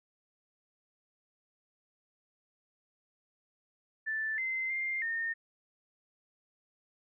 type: tone with pitch steps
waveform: sine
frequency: 1761 / 2069 / 2105 / 1829 Hz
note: A6 / C7 / C7 / A#6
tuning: +1 / -20 / +10 / -33 cents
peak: -31 dBFS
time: 4.06-5.34 s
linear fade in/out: 20 ms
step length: 320 ms
effects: none